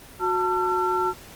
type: tone cluster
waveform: sine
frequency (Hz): 366.4 / 891 / 1354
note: F#4 / A5 / E6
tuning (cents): -17 / +22 / +46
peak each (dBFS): -25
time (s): 0.19-1.14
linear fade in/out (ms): 50
effects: pink hiss -45 dBFS RMS until 1.35 s + Opus 24 kbps